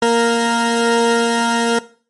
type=tone pair together; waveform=20% pulse; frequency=233.1 / 465.1 Hz; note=A#3 / A#4; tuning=0 / -4 cents; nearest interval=octave; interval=1196 cents; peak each=-11 dBFS; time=0.02-1.79 s; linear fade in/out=5 ms; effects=noise-tail reverb RT60 0.4 s tail -17 dB re dry + MP3 48 kbps